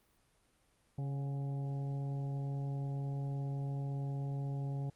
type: harmonic tone with a mistuned harmonic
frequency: 138.59 Hz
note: C#3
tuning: in tune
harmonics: 1 / 2 / 3 / 4 / 5 / 6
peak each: -35 / -49 / -52 / -55 / -55 / -57 dBFS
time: 0.98-4.9 s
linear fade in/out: 5 ms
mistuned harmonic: 5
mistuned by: +47 cents
effects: pink hiss -72 dBFS RMS until 4.95 s + Opus 32 kbps